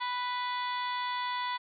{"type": "harmonic tone", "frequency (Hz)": 493.9, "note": "B4", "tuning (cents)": 0, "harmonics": [2, 3, 4, 5, 6, 7, 8, 9], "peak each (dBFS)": [-32, -44, -39, -48, -50, -41, -50, -48], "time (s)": [0, 1.58], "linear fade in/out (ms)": 20, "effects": []}